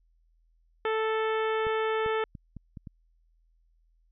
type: harmonic tone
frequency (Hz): 440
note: A4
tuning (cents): 0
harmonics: 1 / 2 / 3 / 4 / 5 / 6 / 7 / 8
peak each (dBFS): -27 / -34 / -34 / -37 / -40 / -45 / -45 / -48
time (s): 0.85-2.24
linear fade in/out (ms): 2
type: clicks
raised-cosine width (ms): 5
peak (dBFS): -29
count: 6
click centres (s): 1.668 / 2.062 / 2.352 / 2.567 / 2.772 / 2.872
effects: added 41 Hz sine -63 dBFS peak until 4.11 s